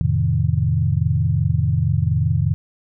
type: chord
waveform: sine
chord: F dominant seventh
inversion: none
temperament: equal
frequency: 87.31 / 110 / 130.81 / 155.56 Hz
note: F2 / A2 / C3 / Eb3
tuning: 0 / 0 / 0 / 0 cents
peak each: -21 dBFS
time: 0.01-2.54 s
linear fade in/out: 0 ms
effects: none